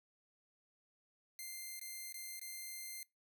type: tone with dropouts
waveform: 5% pulse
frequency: 2093 Hz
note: C7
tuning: in tune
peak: -35 dBFS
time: 1.39-3.03 s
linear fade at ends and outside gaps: 1 ms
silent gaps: 1.795-1.813 / 2.125-2.142 / 2.395-2.414 s
effects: noise-tail reverb RT60 0.2 s tail -23 dB re dry